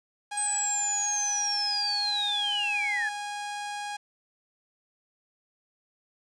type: tone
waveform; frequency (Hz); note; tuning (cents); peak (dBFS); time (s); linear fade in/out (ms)
sawtooth; 823; G#5; -16; -29; 0.31-3.97; 10
type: linear sweep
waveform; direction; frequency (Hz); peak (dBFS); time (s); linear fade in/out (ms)
sine; down; 8300 to 1661.2; -26; 0.37-3.09; 5
effects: resampled to 22050 Hz + 9-bit